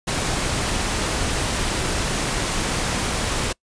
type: noise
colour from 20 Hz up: pink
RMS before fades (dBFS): -23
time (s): 0.07-3.53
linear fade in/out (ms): 10
effects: noise-tail reverb RT60 0.1 s tail -25 dB re dry + resampled to 22050 Hz